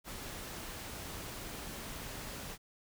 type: noise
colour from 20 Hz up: pink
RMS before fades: -44 dBFS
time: 0.04-2.58 s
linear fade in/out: 50 ms
effects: none